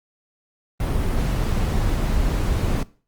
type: noise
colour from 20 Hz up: brown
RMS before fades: -21 dBFS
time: 0.8-2.83 s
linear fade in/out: 2 ms
effects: noise-tail reverb RT60 0.4 s tail -20 dB re dry + Opus 32 kbps